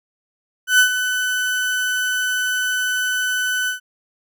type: tone with ADSR envelope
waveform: 35% pulse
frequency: 1502 Hz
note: F#6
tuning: 26 cents sharp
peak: -7 dBFS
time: 0.67-3.8 s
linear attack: 120 ms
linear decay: 97 ms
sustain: -10 dB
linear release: 120 ms
effects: none